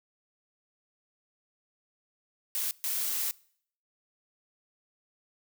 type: noise bursts at uneven times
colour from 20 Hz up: blue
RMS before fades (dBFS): -31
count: 2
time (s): 2.55-2.71 / 2.84-3.31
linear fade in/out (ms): 0
effects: noise-tail reverb RT60 0.6 s tail -23 dB re dry